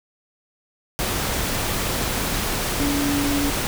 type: tone in noise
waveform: sine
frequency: 285.1 Hz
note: C#4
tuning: 49 cents sharp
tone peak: -21 dBFS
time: 2.8-3.5 s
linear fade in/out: 0 ms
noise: pink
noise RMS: -24 dBFS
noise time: 0.99-3.67 s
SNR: 0 dB
effects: none